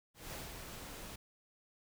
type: noise with ADSR envelope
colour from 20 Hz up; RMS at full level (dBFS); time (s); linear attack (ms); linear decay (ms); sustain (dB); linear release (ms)
pink; -44; 0.14-1.16; 190; 180; -4; 8
effects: none